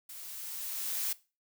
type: noise with level ramp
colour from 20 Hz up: blue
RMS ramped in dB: -46 to -32 dBFS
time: 0.09-1.13 s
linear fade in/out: 5 ms
effects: noise-tail reverb RT60 0.3 s tail -19 dB re dry